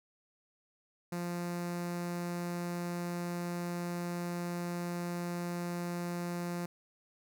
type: tone with notch filter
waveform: sawtooth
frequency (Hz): 174.3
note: F3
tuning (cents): -3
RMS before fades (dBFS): -37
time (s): 1.12-6.66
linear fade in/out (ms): 5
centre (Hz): 3200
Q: 1.9
effects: none